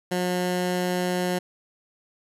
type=tone; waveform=15% pulse; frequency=180.2 Hz; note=F#3; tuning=45 cents flat; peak=-17 dBFS; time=0.11-1.39 s; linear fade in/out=10 ms; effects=resampled to 32000 Hz